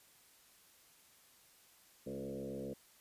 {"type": "tone with frequency modulation", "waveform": "sine", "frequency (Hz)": 352.4, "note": "F4", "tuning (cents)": 16, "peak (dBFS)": -40, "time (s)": [2.06, 2.74], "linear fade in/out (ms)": 10, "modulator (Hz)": 67.5, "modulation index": 3, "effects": ["white hiss -65 dBFS RMS until 3 s", "resampled to 32000 Hz"]}